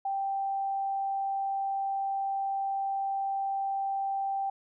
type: tone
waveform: sine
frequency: 784 Hz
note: G5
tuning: in tune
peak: -28 dBFS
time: 0.05-4.5 s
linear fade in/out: 5 ms
effects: none